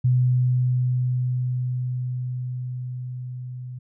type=tone with level ramp; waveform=sine; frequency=125.6 Hz; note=B2; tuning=30 cents sharp; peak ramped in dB=-15 to -32 dBFS; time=0.04-3.79 s; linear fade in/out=10 ms; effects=none